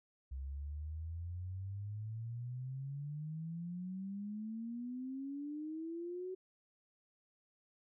sine exponential sweep, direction up, 65.41 to 376.6 Hz, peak -40 dBFS, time 0.31-6.35 s, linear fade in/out 10 ms, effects none

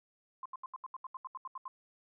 sine tone bursts, 1046.5 Hz, C6, in tune, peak -39 dBFS, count 13, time 0.43-1.68 s, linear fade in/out 2 ms, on 26 ms, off 76 ms, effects none

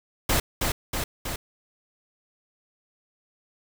pink noise with echo, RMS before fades -22 dBFS, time 0.29-0.4 s, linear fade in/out 5 ms, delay 320 ms, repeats 3, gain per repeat -3 dB, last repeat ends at 1.36 s, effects none

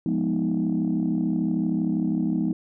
sine chord, F half-diminished seventh, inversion none, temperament equal with one note detuned, 174.61 / 207.7 / 246.9 / 312.9 Hz, F3 / Ab3 / Cb4 / Eb4, 0 / 0 / 0 / +10 cents, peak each -26 dBFS, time 0.06-2.53 s, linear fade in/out 2 ms, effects tanh soft clip ceiling -15 dBFS

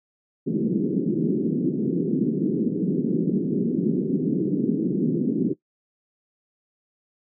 pink band-pass noise, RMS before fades -23 dBFS, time 0.46-5.54 s, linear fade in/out 20 ms, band 160 to 390 Hz, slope 48 dB/octave, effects noise-tail reverb RT60 0.1 s tail -18 dB re dry

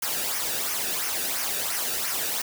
white noise with flanger, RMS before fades -28 dBFS, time 0.02-2.42 s, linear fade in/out 5 ms, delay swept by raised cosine 0.25 to 0.97 ms, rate 2.9 Hz, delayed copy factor -0.6, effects none

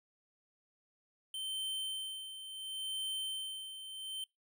square tone with tremolo, 3101 Hz, G7, 19 cents flat, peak -36 dBFS, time 1.34-4.24 s, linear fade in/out 2 ms, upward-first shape sine, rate 0.71 Hz, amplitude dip 65%, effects noise-tail reverb RT60 0.2 s tail -24 dB re dry

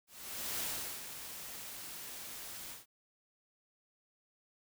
white noise with ADSR envelope, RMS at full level -37 dBFS, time 0.07-2.86 s, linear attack 530 ms, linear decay 410 ms, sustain -9 dB, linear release 150 ms, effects none

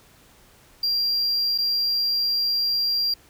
triangle tone with dropouts, 4756 Hz, D8, 21 cents sharp, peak -19 dBFS, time 0.83-3.14 s, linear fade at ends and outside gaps 5 ms, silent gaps 1.579-1.584 s, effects pink hiss -54 dBFS RMS until 3.29 s

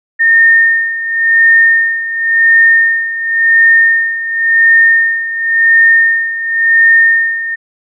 sine tone with tremolo, 1826 Hz, A#6, 36 cents flat, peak -3 dBFS, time 0.19-7.56 s, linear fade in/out 20 ms, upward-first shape sine, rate 0.93 Hz, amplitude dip 75%, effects none

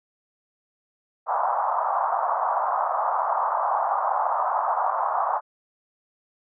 pink band-pass noise, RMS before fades -24 dBFS, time 1.26-5.41 s, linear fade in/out 50 ms, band 680 to 1200 Hz, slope 48 dB/octave, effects none

